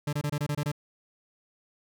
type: tone bursts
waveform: 40% pulse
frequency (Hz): 146.83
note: D3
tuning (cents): 0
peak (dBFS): -26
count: 8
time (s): 0.07-0.717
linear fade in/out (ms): 5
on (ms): 59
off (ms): 25
effects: none